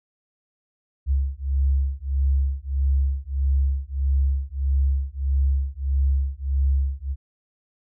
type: beating tone pair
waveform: sine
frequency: 67.5 / 69.1 Hz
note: C#2 / C#2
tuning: -45 / -5 cents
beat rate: 1.6 Hz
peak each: -22 dBFS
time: 1.06-7.16 s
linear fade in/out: 50 ms
effects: none